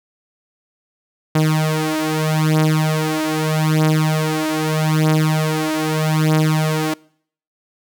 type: beating tone pair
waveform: sawtooth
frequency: 155.56 / 156.36 Hz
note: D#3 / D#3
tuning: 0 / +9 cents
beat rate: 0.8 Hz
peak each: -14 dBFS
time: 1.35-6.94 s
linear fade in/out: 5 ms
effects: noise-tail reverb RT60 0.6 s tail -25 dB re dry